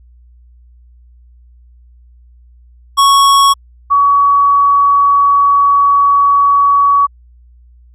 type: tone pair in turn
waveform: square / sine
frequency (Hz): 1108.7 / 1130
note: C#6 / C#6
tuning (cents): 0 / +33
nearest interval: unison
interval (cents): 33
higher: second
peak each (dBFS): -6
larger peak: neither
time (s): 2.97-3.54 / 3.9-7.07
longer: second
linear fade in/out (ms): 20
effects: added 60 Hz sine -40 dBFS peak until 7.94 s + low-pass 12000 Hz 12 dB/octave